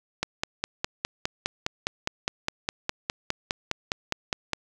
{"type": "click train", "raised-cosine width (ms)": 0.2, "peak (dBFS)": -8, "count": 22, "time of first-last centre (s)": [0.23, 4.533], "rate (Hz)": 4.88, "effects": []}